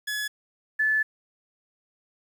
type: tone pair in turn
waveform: sawtooth / sine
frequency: 1700 / 1736.7 Hz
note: G#6 / A6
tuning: +40 / -23 cents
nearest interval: unison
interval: 37 cents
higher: second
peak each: -24 / -20 dBFS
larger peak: second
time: 0.07-0.28 / 0.79-1.03 s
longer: second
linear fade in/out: 10 ms
effects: 9-bit